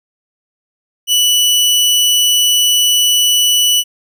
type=tone; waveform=sawtooth; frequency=2960 Hz; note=F#7; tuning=in tune; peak=-6 dBFS; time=1.07-3.84 s; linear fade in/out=50 ms; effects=none